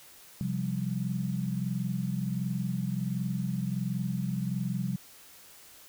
sine chord, C suspended fourth, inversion none, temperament equal, 130.81 / 174.61 / 196 Hz, C3 / F3 / G3, 0 / 0 / 0 cents, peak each -33 dBFS, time 0.41-4.96 s, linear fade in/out 0 ms, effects white hiss -53 dBFS RMS until 5.88 s

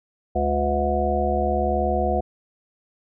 harmonic tone with a mistuned harmonic, 71.5 Hz, D2, 46 cents flat, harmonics 1 / 3 / 5 / 7 / 9 / 10, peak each -25 / -29 / -28 / -27 / -27 / -24 dBFS, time 0.35-2.21 s, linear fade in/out 10 ms, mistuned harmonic 10, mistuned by +23 cents, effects none

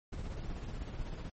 brown noise with tremolo, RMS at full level -38 dBFS, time 0.12-1.3 s, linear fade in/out 10 ms, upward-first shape sine, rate 16 Hz, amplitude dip 45%, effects MP3 32 kbps

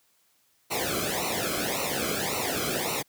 pink noise with flanger, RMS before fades -29 dBFS, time 0.7-3.03 s, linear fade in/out 20 ms, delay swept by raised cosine 0.6 to 1.11 ms, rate 1.8 Hz, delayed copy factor -1, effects white hiss -67 dBFS RMS until 3.08 s + high-pass 60 Hz 12 dB/octave

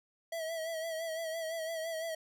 square tone with vibrato, 650 Hz, E5, 24 cents flat, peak -36 dBFS, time 0.32-2.15 s, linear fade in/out 5 ms, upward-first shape sine, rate 5.9 Hz, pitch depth 46 cents each way, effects none

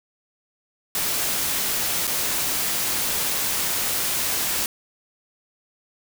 white noise with dropouts, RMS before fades -24 dBFS, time 0.95-4.66 s, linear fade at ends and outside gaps 1 ms, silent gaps 2.07-2.076 s, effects none

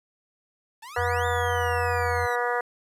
sawtooth exponential two-way sweep, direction up then down, 849 to 3633 to 1912 Hz, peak -36 dBFS, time 0.82-2.36 s, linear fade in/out 10 ms, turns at 1.26 s
harmonic tone, 242.4 Hz, B3, 32 cents flat, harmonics 2 / 3 / 4 / 5 / 6 / 7 / 8, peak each -28 / -30 / -31 / -32 / -33 / -33 / -34 dBFS, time 0.96-2.61 s, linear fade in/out 5 ms
sine tone with vibrato, 87 Hz, F2, 6 cents flat, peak -29 dBFS, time 0.97-2.27 s, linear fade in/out 20 ms, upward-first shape sine, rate 2.4 Hz, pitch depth 27 cents each way
effects resampled to 32000 Hz + 9-bit

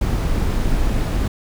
brown noise with amplitude modulation, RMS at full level -17 dBFS, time 0.01-1.28 s, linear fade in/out 5 ms, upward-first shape sine, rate 286 Hz, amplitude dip 30%, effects none

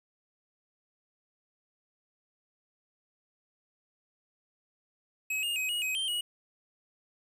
square tone with pitch steps, 2555 / 2835 / 2528 / 2892 / 2528 / 3144 / 2907 Hz, D#7 / F7 / D#7 / F#7 / D#7 / G7 / F#7, +45 / +25 / +27 / -40 / +27 / +4 / -31 cents, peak -30 dBFS, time 5.3-6.21 s, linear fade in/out 5 ms, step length 130 ms, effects resampled to 32000 Hz + 10-bit

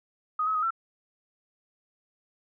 sine tone with pitch steps, 1248 / 1284 / 1251 / 1343 Hz, D#6 / E6 / D#6 / E6, +5 / -46 / +9 / +32 cents, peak -24 dBFS, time 0.39-0.706 s, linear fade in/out 5 ms, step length 79 ms, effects none

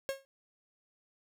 45% pulse tone with exponential decay, 543 Hz, C#5, 36 cents flat, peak -29 dBFS, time 0.09-0.25 s, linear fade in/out 0 ms, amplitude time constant 34 ms, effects none

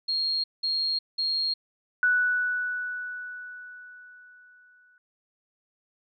sine tone bursts, 4252 Hz, C8, 27 cents sharp, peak -24 dBFS, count 3, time 0.08-1.54 s, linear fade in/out 10 ms, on 360 ms, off 190 ms
sine tone with exponential decay, 1480 Hz, F#6, in tune, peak -18 dBFS, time 2.03-4.98 s, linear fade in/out 1 ms, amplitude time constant 640 ms
effects none

